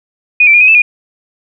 sine tone with pitch steps, 2475 / 2334 / 2424 / 2517 / 2631 / 2443 Hz, D#7 / D7 / D#7 / D#7 / E7 / D#7, -10 / -11 / -46 / +19 / -4 / -32 cents, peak -3 dBFS, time 0.4-0.82 s, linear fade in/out 5 ms, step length 70 ms, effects none

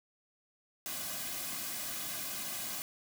white noise with comb filter, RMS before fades -39 dBFS, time 0.86-2.82 s, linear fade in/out 0 ms, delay 2.2 ms, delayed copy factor -0.75, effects none

